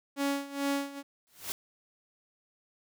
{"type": "tone with tremolo", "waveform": "sawtooth", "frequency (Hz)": 280, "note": "C#4", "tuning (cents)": 18, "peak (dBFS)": -23, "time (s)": [0.16, 1.03], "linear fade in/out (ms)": 50, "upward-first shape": "sine", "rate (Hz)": 2.3, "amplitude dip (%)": 85}
{"type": "noise with exponential growth", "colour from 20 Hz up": "white", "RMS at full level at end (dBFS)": -32, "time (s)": [1.27, 1.52], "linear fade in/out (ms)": 0, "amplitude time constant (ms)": 53}
{"effects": []}